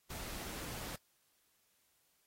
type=noise; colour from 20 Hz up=pink; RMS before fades=-45 dBFS; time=0.1-0.96 s; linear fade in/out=5 ms; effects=white hiss -75 dBFS RMS until 2.26 s + AAC 48 kbps